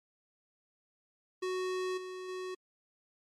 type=tone with level steps; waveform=square; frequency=370 Hz; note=F#4; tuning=in tune; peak=-33 / -41 / -38 dBFS; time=1.42-2.55 s; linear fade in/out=10 ms; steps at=1.97 / 2.28 s; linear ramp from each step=10 ms; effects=low-pass 7000 Hz 12 dB/octave + MP3 64 kbps